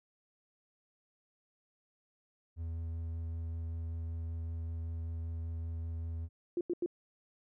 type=tone with vibrato; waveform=triangle; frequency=82.41 Hz; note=E2; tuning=in tune; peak=-34 dBFS; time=2.56-6.29 s; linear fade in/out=50 ms; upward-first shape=sine; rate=5.2 Hz; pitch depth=9 cents each way
type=tone bursts; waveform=sine; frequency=349.2 Hz; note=F4; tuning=in tune; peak=-30 dBFS; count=3; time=6.57-6.861 s; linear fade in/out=2 ms; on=39 ms; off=87 ms
effects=none